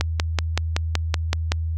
click train, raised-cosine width 0.2 ms, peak -3 dBFS, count 9, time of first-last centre 0.01-1.519 s, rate 5.3 Hz, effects added 81 Hz sine -22 dBFS peak until 1.77 s

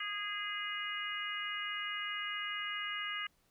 harmonic tone, 412.3 Hz, G#4, 13 cents flat, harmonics 3 / 4 / 5 / 6 / 7, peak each -43 / -43 / -41 / -49 / -41 dBFS, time 0-3.27 s, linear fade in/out 5 ms, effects pink hiss -73 dBFS RMS until 3.5 s

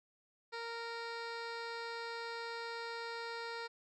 15% pulse tone with low-pass filter, 463.8 Hz, A#4, 9 cents flat, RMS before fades -43 dBFS, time 0.52-3.68 s, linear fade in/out 20 ms, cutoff 4200 Hz, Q 1.8, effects none

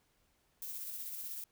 violet noise with tremolo, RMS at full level -42 dBFS, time 0.62-1.44 s, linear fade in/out 2 ms, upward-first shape square, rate 16 Hz, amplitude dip 25%, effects pink hiss -74 dBFS RMS until 1.51 s

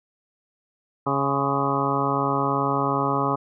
harmonic tone with a mistuned harmonic, 138.59 Hz, C#3, in tune, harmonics 1 / 2 / 3 / 4 / 5 / 6 / 7 / 8 / 9, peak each -29 / -28 / -29 / -31 / -32 / -29 / -29 / -28 / -28 dBFS, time 1.06-3.36 s, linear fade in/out 10 ms, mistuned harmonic 7, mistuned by +72 cents, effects none

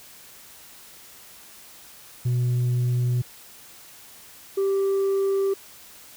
sine tone pair in turn, 123.2 / 391.1 Hz, B2 / G4, -4 / -4 cents, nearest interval octave + minor sixth, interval 2000 cents, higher second, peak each -17 dBFS, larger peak neither, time 2.25-3.22 / 4.57-5.54 s, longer neither, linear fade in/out 10 ms, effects tanh soft clip ceiling -19 dBFS + white hiss -47 dBFS RMS until 6.16 s

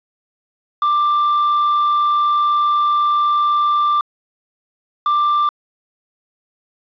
triangle tone pair in turn, 1182 / 1182 Hz, D6 / D6, +11 / +11 cents, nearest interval unison, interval 0 cents, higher neither, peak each -11 / -11 dBFS, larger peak neither, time 0.82-4.01 / 5.06-5.49 s, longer first, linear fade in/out 2 ms, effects resampled to 11025 Hz + 7-bit

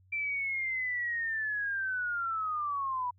sine linear sweep, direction down, 2349 to 969 Hz, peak -30 dBFS, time 0.12-3.11 s, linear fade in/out 10 ms, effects added 93 Hz sine -60 dBFS peak until 3.18 s

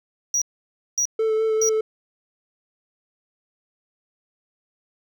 triangle tone bursts, 5780 Hz, F#8, 41 cents flat, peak -17 dBFS, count 3, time 0.34-1.691 s, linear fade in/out 2 ms, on 77 ms, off 560 ms
triangle tone with vibrato, 440 Hz, A4, in tune, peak -16 dBFS, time 1.19-1.81 s, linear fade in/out 5 ms, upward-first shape sine, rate 4.9 Hz, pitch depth 17 cents each way
effects tanh soft clip ceiling -9 dBFS

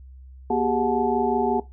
sine tone cluster, 239.5 / 385.5 / 411 / 731 / 867 Hz, A#3 / G4 / G#4 / F#5 / A5, +47 / -29 / -18 / -21 / -26 cents, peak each -26 dBFS, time 0.5-1.6 s, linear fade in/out 5 ms, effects noise-tail reverb RT60 0.2 s tail -18 dB re dry + added 65 Hz sine -41 dBFS peak until 1.72 s

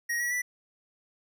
square tone with pitch steps, 1885 / 1926.8 / 1969.6 Hz, A#6 / B6 / B6, +19 / -43 / -5 cents, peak -28 dBFS, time 0.09-0.42 s, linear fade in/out 10 ms, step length 110 ms, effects none

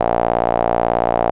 sawtooth tone with band-pass filter, 58.3 Hz, A#1, 1 cent sharp, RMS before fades -17 dBFS, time 0-1.31 s, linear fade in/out 5 ms, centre 700 Hz, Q 3.7, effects resampled to 8000 Hz

